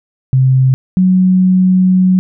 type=tone pair in turn; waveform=sine; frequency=130.9 / 185.12 Hz; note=C3 / F#3; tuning=+1 / +1 cents; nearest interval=tritone; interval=600 cents; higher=second; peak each=-6 dBFS; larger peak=neither; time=0.33-0.74 / 0.97-2.19 s; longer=second; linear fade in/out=0 ms; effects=none